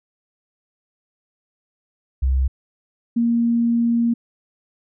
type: tone pair in turn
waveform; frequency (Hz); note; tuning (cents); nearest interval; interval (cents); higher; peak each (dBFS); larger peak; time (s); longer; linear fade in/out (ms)
sine; 65.7 / 234.1; C2 / A#3; +8 / +8; octave + minor seventh; 2200; second; -15; neither; 2.22-2.48 / 3.16-4.14; second; 10
effects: none